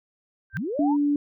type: tone with exponential growth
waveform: sine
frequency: 1568 Hz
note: G6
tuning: in tune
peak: -24 dBFS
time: 0.5-0.57 s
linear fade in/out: 0 ms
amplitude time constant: 15 ms
type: linear sweep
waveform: sine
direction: up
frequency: 56 to 989 Hz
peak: -26 dBFS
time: 0.53-0.97 s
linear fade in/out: 50 ms
type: tone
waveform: sine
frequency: 289.6 Hz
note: D4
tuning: 24 cents flat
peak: -19 dBFS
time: 0.79-1.16 s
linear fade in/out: 2 ms
effects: none